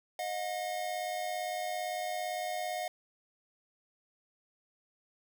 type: tone pair together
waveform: square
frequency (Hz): 622.3 / 720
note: D#5 / F#5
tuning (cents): 0 / -47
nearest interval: minor third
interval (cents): 253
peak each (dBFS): -39 / -36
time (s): 0.19-2.88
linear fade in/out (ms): 2
effects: none